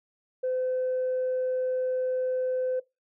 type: tone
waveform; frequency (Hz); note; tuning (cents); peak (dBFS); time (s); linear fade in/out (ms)
sine; 511; C5; -41; -24; 0.43-2.8; 10
effects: noise-tail reverb RT60 0.2 s tail -20 dB re dry + tanh soft clip ceiling -22 dBFS